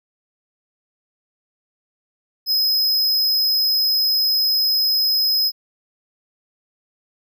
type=tone; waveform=square; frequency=5090 Hz; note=D#8; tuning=39 cents sharp; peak=-16 dBFS; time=2.46-5.52 s; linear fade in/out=50 ms; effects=none